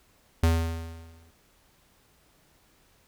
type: tone with exponential decay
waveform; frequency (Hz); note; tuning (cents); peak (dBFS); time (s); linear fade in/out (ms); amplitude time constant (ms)
square; 82.4; E2; 0; -18; 0.43-1.31; 5; 190
effects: pink hiss -63 dBFS RMS until 3.07 s